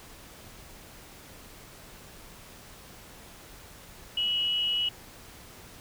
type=tone with amplitude modulation; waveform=sine; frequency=2924 Hz; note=F#7; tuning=21 cents flat; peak=-23 dBFS; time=4.17-4.89 s; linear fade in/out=5 ms; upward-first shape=sine; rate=294 Hz; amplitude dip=40%; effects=pink hiss -49 dBFS RMS until 5.8 s